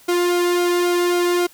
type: tone with flanger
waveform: sawtooth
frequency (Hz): 352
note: F4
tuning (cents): +14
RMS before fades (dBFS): -18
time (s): 0.08-1.47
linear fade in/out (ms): 10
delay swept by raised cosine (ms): 1.1 to 1.62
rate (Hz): 3.7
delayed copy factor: -0.7
effects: white hiss -49 dBFS RMS until 1.53 s